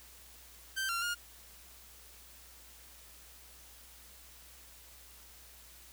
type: tone with pitch steps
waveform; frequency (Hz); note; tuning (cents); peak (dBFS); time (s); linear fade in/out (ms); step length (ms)
sawtooth; 1559 / 1376 / 1421; G6 / F6 / F6; -10 / -26 / +30; -29; 0.76-1.15; 20; 130
effects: added 60 Hz sine -60 dBFS peak until 5.92 s + white hiss -56 dBFS RMS until 5.92 s